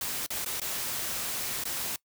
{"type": "noise with dropouts", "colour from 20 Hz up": "white", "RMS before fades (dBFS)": -33, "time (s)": [0.01, 1.96], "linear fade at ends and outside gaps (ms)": 2, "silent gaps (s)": [[0.263, 0.304], [0.447, 0.46], [0.599, 0.616], [1.638, 1.653]], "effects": ["noise-tail reverb RT60 0.1 s tail -22 dB re dry"]}